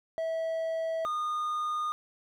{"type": "tone pair in turn", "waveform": "triangle", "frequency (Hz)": [651, 1224], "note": ["E5", "D#6"], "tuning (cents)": [-22, -29], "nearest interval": "major seventh", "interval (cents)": 1093, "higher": "second", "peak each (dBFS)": -27, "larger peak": "neither", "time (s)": [[0.18, 1.05], [1.05, 1.92]], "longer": "neither", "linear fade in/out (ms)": 0, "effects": []}